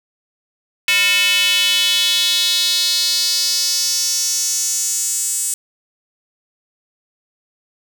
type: tone with high-pass filter sweep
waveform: square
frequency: 200 Hz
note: G3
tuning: 35 cents sharp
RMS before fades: -17 dBFS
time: 0.88-5.54 s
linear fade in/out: 2 ms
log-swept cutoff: 2500 to 8100 Hz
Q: 3.7
effects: none